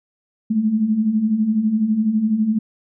sine beating tone pair, 207.7 / 219.7 Hz, G#3 / A3, 0 / -2 cents, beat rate 12 Hz, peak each -23 / -16 dBFS, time 0.5-2.59 s, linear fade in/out 10 ms, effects none

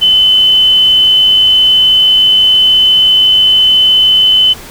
sine tone, 3033 Hz, F#7, 42 cents sharp, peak -4 dBFS, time 0.01-4.54 s, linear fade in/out 20 ms, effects pink hiss -30 dBFS RMS until 4.7 s

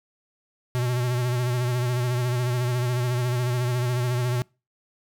square tone with vibrato, 123.47 Hz, B2, in tune, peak -23 dBFS, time 0.75-4.42 s, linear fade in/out 0 ms, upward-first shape sine, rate 14 Hz, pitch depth 43 cents each way, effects noise-tail reverb RT60 0.3 s tail -26 dB re dry

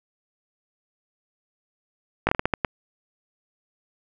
slowing click train, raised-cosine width 0.5 ms, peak -5 dBFS, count 8, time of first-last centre 2.27-2.648 s, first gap 19 ms, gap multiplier 1.34, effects none

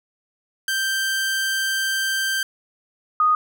sawtooth / sine tone pair in turn, 1568 / 1239.9 Hz, G6 / D#6, 0 / -6 cents, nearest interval major third, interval 406 cents, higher first, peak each -17 / -14 dBFS, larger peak second, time 0.68-2.43 / 3.2-3.35 s, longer first, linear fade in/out 2 ms, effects none

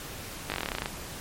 slowing click train, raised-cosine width 0.3 ms, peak -13 dBFS, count 14, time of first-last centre 0.5-0.859 s, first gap 19 ms, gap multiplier 1.06, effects pink hiss -40 dBFS RMS until 1.2 s + MP3 64 kbps

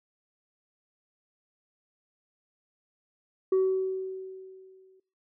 sine tone with exponential decay, 378.2 Hz, F#4, 38 cents sharp, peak -17 dBFS, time 3.52-5 s, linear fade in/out 5 ms, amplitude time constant 320 ms, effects noise-tail reverb RT60 0.4 s tail -21 dB re dry + tanh soft clip ceiling -19 dBFS

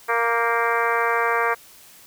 harmonic tone with a mistuned harmonic, 233.1 Hz, A#3, in tune, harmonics 2 / 3 / 4 / 5 / 6 / 7 / 8 / 9 / 10, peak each -25 / -28 / -26 / -24 / -29 / -26 / -30 / -31 / -33 dBFS, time 0.08-1.55 s, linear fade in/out 20 ms, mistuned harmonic 7, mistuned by -34 cents, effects white hiss -48 dBFS RMS until 2.06 s

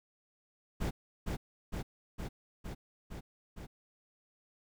brown noise with echo, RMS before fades -33 dBFS, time 0.8-0.91 s, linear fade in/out 20 ms, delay 460 ms, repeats 6, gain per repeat -2 dB, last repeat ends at 3.67 s, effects none

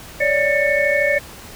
sine tone cluster, 560 / 593 / 1786 / 2212 Hz, C#5 / D5 / A6 / C#7, +18 / +17 / +25 / -4 cents, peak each -20 dBFS, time 0.2-1.19 s, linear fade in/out 10 ms, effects pink hiss -38 dBFS RMS until 1.55 s

